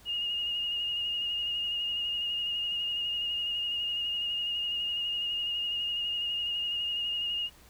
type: tone with vibrato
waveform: sine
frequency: 2850 Hz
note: F7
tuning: 34 cents sharp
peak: -29 dBFS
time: 0.05-7.5 s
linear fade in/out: 50 ms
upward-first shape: sine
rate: 12 Hz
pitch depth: 23 cents each way
effects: added 60 Hz sine -60 dBFS peak until 7.69 s + pink hiss -57 dBFS RMS until 7.69 s